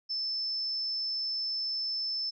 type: tone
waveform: sine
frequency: 5274 Hz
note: E8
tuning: in tune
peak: -30 dBFS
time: 0.09-2.31 s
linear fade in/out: 20 ms
effects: none